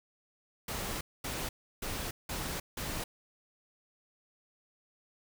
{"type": "noise bursts at uneven times", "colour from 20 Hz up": "pink", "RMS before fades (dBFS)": -37, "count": 5, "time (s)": [[0.68, 1.01], [1.24, 1.49], [1.82, 2.11], [2.29, 2.6], [2.77, 3.04]], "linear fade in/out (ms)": 5, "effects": []}